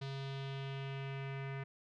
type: tone with low-pass filter sweep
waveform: square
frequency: 136.5 Hz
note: C#3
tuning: 26 cents flat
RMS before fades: -42 dBFS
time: 0.01-1.64 s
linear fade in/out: 10 ms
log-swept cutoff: 4100 to 2100 Hz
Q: 2.6
effects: none